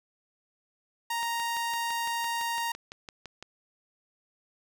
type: tone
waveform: sawtooth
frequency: 932.3 Hz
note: A#5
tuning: in tune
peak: -25 dBFS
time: 1.1-2.72 s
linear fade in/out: 5 ms
type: click train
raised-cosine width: 0.2 ms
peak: -24 dBFS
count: 14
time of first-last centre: 1.23-3.426 s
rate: 5.92 Hz
effects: none

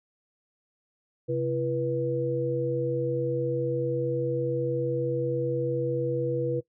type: tone cluster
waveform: sine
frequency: 132.6 / 335.8 / 486.5 Hz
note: C3 / E4 / B4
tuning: +23 / +32 / -26 cents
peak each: -30 / -32 / -27 dBFS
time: 1.28-6.61 s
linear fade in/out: 20 ms
effects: noise-tail reverb RT60 0.1 s tail -19 dB re dry

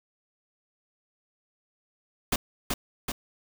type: noise with echo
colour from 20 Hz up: pink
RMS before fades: -25 dBFS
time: 2.32-2.36 s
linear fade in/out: 5 ms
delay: 380 ms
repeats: 2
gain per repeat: -3 dB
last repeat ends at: 3.12 s
effects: none

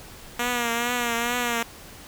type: tone with vibrato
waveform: 5% pulse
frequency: 238.7 Hz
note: A#3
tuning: 41 cents sharp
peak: -12 dBFS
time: 0.39-1.63 s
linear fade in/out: 5 ms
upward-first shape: triangle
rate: 2.3 Hz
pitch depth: 58 cents each way
effects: pink hiss -44 dBFS RMS until 2.07 s

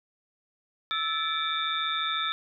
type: tone cluster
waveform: sine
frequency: 1314 / 1739 / 2319 / 3505 / 3659 Hz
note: E6 / A6 / D7 / A7 / A#7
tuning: -6 / -21 / -22 / -7 / -33 cents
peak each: -30 / -36 / -37 / -33 / -32 dBFS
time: 0.91-2.32 s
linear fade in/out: 0 ms
effects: none

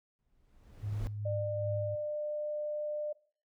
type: noise with exponential growth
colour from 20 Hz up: brown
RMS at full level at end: -38 dBFS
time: 0.19-1.07 s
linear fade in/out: 0 ms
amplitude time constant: 190 ms
type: tone with tremolo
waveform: sine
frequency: 104.2 Hz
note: G#2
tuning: 6 cents sharp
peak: -33 dBFS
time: 0.82-1.96 s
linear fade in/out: 20 ms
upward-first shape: sine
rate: 2.5 Hz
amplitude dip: 45%
type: tone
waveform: sine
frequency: 599 Hz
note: D5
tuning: 34 cents sharp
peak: -33 dBFS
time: 1.25-3.13 s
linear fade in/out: 10 ms
effects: noise-tail reverb RT60 0.5 s tail -20 dB re dry

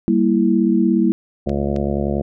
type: chord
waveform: sine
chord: E diminished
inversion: first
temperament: equal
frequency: 196 / 233.1 / 329.6 Hz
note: G3 / Bb3 / E4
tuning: 0 / 0 / 0 cents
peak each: -17 dBFS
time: 0.08-1.12 s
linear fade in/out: 0 ms
type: harmonic tone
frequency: 70.6 Hz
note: C#2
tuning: 32 cents sharp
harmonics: 1 / 2 / 3 / 4 / 5 / 6 / 7 / 8 / 9 / 10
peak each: -25 / -26 / -22 / -35 / -25 / -32 / -29 / -28 / -30 / -33 dBFS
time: 1.46-2.22 s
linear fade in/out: 10 ms
type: clicks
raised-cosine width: 0.2 ms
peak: -19 dBFS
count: 2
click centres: 1.494 / 1.763 s
effects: none

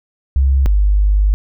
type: tone pair in turn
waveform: sine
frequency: 67.3 / 50.24 Hz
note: C2 / G1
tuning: +49 / +43 cents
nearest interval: perfect fourth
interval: 506 cents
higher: first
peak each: -9 dBFS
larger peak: neither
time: 0.36-0.66 / 0.66-1.34 s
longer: second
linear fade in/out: 0 ms
effects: none

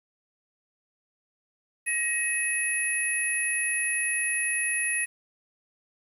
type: tone cluster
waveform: sine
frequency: 1892 / 2560 / 10930 Hz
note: A#6 / D#7 / F9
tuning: +25 / +49 / -38 cents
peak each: -29 dBFS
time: 1.86-5.06 s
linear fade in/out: 20 ms
effects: 9-bit

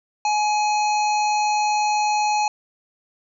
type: harmonic tone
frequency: 842 Hz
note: G#5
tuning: 24 cents sharp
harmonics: 1 / 3 / 5 / 7 / 8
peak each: -18 / -28 / -32 / -35 / -36 dBFS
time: 0.25-2.48 s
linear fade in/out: 2 ms
effects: none

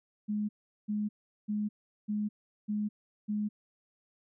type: tone bursts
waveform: sine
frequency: 209.7 Hz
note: G#3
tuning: 17 cents sharp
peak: -29 dBFS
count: 6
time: 0.28-3.49 s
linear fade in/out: 20 ms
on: 210 ms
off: 390 ms
effects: none

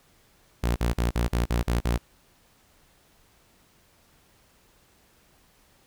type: tone bursts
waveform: sawtooth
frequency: 58.9 Hz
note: A#1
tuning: 19 cents sharp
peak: -18 dBFS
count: 8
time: 0.63-1.978 s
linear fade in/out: 10 ms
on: 130 ms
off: 44 ms
effects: pink hiss -61 dBFS RMS until 5.86 s

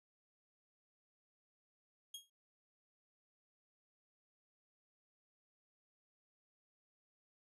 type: tone with exponential decay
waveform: sawtooth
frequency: 3270 Hz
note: G#7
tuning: 28 cents flat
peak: -40 dBFS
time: 2.14-2.3 s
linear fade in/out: 5 ms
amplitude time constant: 33 ms
effects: resampled to 32000 Hz

